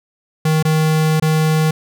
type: tone with dropouts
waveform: square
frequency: 156.8 Hz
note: D#3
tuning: 14 cents sharp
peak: -13 dBFS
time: 0.45-1.71 s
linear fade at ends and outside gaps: 5 ms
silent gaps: 0.627-0.65 / 1.199-1.222 s
effects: none